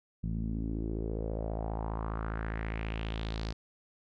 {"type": "tone with low-pass filter sweep", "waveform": "sawtooth", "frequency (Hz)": 54.8, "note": "A1", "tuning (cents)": -6, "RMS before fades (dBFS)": -35, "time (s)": [0.23, 3.53], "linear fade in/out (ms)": 10, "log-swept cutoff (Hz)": [180, 4900], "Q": 3.3, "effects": []}